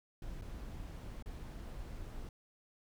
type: noise with dropouts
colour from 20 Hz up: brown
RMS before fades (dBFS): -45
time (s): 0.22-2.29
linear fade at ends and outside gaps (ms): 2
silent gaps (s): 0.413-0.42 / 1.225-1.259
effects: none